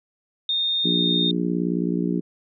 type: tone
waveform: sine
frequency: 3663 Hz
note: A#7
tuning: 31 cents flat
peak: -20 dBFS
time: 0.49-1.31 s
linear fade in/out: 2 ms
type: harmonic tone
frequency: 59.1 Hz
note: A#1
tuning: 24 cents sharp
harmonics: 3 / 4 / 5 / 6 / 7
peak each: -24 / -28 / -26 / -30 / -32 dBFS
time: 0.84-2.21 s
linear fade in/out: 20 ms
effects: none